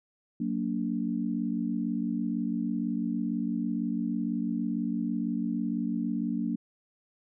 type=chord; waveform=sine; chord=Gb augmented; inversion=none; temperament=just; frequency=185 / 231.2 / 289.1 Hz; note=Gb3 / Bb3 / D4; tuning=0 / -14 / -27 cents; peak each=-33 / -30 / -33 dBFS; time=0.4-6.56 s; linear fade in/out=5 ms; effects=none